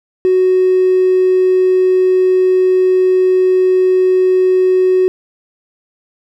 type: tone with hard clipping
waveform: triangle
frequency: 370.7 Hz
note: F#4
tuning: 3 cents sharp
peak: -8 dBFS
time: 0.25-5.08 s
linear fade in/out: 0 ms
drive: 3 dB
effects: none